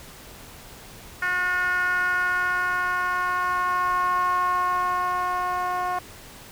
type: tone with band-pass filter sweep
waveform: 10% pulse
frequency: 361.4 Hz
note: F#4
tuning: 41 cents flat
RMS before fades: -24 dBFS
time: 1.22-5.99 s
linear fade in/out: 5 ms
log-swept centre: 1600 to 870 Hz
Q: 4.8
effects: pink hiss -44 dBFS RMS until 6.51 s